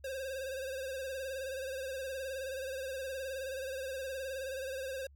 square tone with vibrato, 530 Hz, C5, 22 cents sharp, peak -38 dBFS, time 0.04-5.07 s, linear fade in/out 5 ms, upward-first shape sine, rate 19 Hz, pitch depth 58 cents each way, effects added 70 Hz sine -56 dBFS peak until 5.15 s

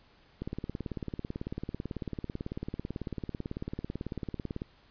click train, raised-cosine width 3 ms, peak -22 dBFS, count 77, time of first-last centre 0.42-4.619 s, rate 18.1 Hz, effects pink hiss -62 dBFS RMS until 4.9 s + resampled to 11025 Hz

